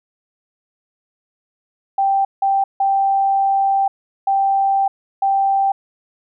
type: tone bursts at uneven times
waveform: sine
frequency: 784 Hz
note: G5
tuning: in tune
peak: -13 dBFS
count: 5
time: 1.98-2.25 / 2.42-2.64 / 2.8-3.88 / 4.27-4.88 / 5.22-5.72 s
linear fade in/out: 5 ms
effects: none